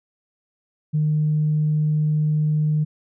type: tone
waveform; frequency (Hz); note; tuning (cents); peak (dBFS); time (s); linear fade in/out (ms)
sine; 152.5; D#3; -34; -16; 0.93-2.85; 20
effects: tanh soft clip ceiling -12 dBFS